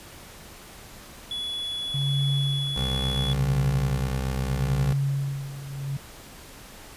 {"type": "tone", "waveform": "triangle", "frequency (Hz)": 3400, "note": "G#7", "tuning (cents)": 40, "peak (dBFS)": -27, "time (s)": [1.31, 3.33], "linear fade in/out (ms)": 2}
{"type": "tone with tremolo", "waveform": "sine", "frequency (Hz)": 138.3, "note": "C#3", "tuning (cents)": -4, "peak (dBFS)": -21, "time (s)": [1.94, 5.97], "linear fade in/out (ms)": 5, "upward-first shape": "sine", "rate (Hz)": 0.75, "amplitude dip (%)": 80}
{"type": "tone with vibrato", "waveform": "20% pulse", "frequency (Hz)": 64.2, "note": "C2", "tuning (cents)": -32, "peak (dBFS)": -21, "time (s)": [2.76, 4.93], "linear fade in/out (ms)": 5, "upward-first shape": "sine", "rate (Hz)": 0.81, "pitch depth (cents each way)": 29}
{"effects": ["pink hiss -45 dBFS RMS until 6.96 s", "resampled to 32000 Hz"]}